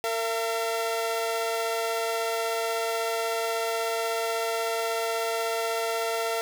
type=tone pair together; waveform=sawtooth; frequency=456.3 / 676.3 Hz; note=A#4 / E5; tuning=-37 / +44 cents; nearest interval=perfect fifth; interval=681 cents; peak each=-25 dBFS; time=0.04-6.41 s; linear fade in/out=0 ms; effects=none